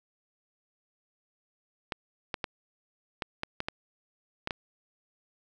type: clicks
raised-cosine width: 0.3 ms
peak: -15 dBFS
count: 9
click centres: 1.922 / 2.342 / 2.442 / 3.222 / 3.434 / 3.604 / 3.685 / 4.474 / 4.508 s
effects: none